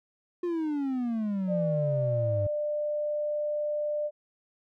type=exponential sweep; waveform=triangle; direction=down; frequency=357.8 to 98 Hz; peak=-25 dBFS; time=0.43-2.47 s; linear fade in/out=5 ms
type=tone; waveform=sine; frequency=596 Hz; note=D5; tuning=25 cents sharp; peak=-27 dBFS; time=1.47-4.11 s; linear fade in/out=50 ms
effects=none